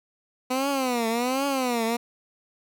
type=tone with vibrato; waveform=15% pulse; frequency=251.4 Hz; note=B3; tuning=31 cents sharp; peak=-17 dBFS; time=0.5-1.97 s; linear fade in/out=10 ms; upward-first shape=triangle; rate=1.3 Hz; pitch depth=210 cents each way; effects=none